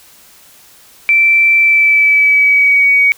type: tone with pitch glide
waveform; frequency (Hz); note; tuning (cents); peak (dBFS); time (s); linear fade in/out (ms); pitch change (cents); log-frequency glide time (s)
sine; 2337 to 2251; D7 to C#7; -9 to +26; -6; 1.09-3.12; 0; -65; 1.57-2.89
effects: white hiss -43 dBFS RMS until 3.17 s